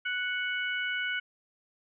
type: harmonic tone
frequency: 740 Hz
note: F#5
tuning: in tune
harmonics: 2 / 3 / 4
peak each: -31 / -35 / -37 dBFS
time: 0.05-1.2 s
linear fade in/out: 10 ms
effects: none